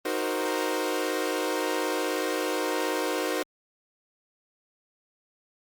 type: chord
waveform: sawtooth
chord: C half-diminished seventh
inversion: first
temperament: equal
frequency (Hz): 311.1 / 370 / 466.2 / 523.3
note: Eb4 / Gb4 / Bb4 / C5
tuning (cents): 0 / 0 / 0 / 0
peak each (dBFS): -28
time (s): 0.05-3.43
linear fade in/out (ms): 5
effects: Opus 32 kbps